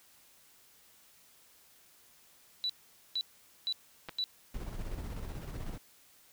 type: tone bursts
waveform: sine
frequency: 3951 Hz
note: B7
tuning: in tune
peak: -30 dBFS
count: 4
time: 2.64-4.24 s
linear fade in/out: 0 ms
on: 55 ms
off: 460 ms
type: clicks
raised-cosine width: 0.3 ms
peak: -25 dBFS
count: 2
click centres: 4.087 / 4.093 s
type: noise with tremolo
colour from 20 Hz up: brown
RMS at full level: -38 dBFS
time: 4.54-5.78 s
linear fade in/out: 5 ms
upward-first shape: square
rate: 16 Hz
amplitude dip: 40%
effects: white hiss -62 dBFS RMS until 6.32 s